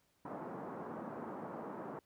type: band-pass noise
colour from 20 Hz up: pink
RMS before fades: -45 dBFS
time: 0.25-1.99 s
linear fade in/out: 2 ms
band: 170 to 1200 Hz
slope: 24 dB/octave
effects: pink hiss -75 dBFS RMS until 2.05 s + high-pass 60 Hz 12 dB/octave